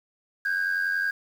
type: tone pair together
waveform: sine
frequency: 1528 / 1618.9 Hz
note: G6 / G#6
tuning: -45 / -45 cents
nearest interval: minor second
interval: 100 cents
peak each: -27 / -23 dBFS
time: 0.45-1.11 s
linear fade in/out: 5 ms
effects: tanh soft clip ceiling -20 dBFS + 8-bit